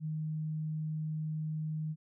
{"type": "tone", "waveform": "sine", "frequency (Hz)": 155.56, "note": "D#3", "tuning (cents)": 0, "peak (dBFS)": -33, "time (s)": [0, 1.96], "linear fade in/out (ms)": 50, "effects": []}